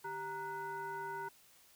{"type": "tone with frequency modulation", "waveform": "sine", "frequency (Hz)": 932.3, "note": "A#5", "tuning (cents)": 0, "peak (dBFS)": -39, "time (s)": [0.04, 1.29], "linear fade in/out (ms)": 10, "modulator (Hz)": 540, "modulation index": 0.98, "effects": ["white hiss -64 dBFS RMS until 1.75 s"]}